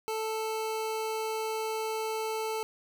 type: tone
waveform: 25% pulse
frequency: 440 Hz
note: A4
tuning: in tune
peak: -27 dBFS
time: 0.08-2.63 s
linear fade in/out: 0 ms
effects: none